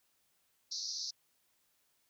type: band-pass noise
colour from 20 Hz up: white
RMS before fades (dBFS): -40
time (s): 0.71-1.11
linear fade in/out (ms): 10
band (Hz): 4100 to 6000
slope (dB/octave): 96
effects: white hiss -75 dBFS RMS until 2.09 s